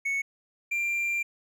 triangle tone pair in turn, 2212 / 2376 Hz, C#7 / D7, -4 / +20 cents, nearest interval minor second, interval 124 cents, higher second, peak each -24 dBFS, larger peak neither, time 0.05-0.22 / 0.71-1.23 s, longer second, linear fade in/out 10 ms, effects none

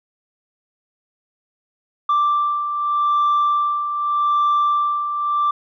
sine beating tone pair, 1174.7 / 1175.53 Hz, D6 / D6, 0 / +1 cents, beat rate 0.83 Hz, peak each -22 / -15 dBFS, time 2.09-5.51 s, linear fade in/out 5 ms, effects tanh soft clip ceiling -12 dBFS

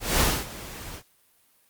pink noise with ADSR envelope, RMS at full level -20 dBFS, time 0-1.03 s, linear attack 200 ms, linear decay 250 ms, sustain -19 dB, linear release 77 ms, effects white hiss -63 dBFS RMS until 1.69 s + Opus 48 kbps

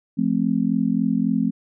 sine chord, F major, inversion none, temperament just, 174.61 / 218.3 / 261.9 Hz, F3 / A3 / C4, 0 / -13 / +2 cents, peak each -24 / -21 / -22 dBFS, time 0.17-1.51 s, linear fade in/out 20 ms, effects none

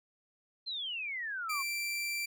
sine exponential sweep, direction down, 4209 to 1057 Hz, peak -35 dBFS, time 0.66-1.63 s, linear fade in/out 20 ms
sawtooth tone, 2349 Hz, D7, in tune, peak -30 dBFS, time 1.49-2.26 s, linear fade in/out 10 ms
effects none

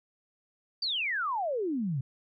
sine exponential sweep, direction down, 4756 to 123.47 Hz, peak -28 dBFS, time 0.82-2.01 s, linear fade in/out 5 ms, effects none

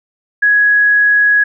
sine tone, 1670 Hz, G#6, 9 cents sharp, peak -7 dBFS, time 0.42-1.44 s, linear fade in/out 10 ms, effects none

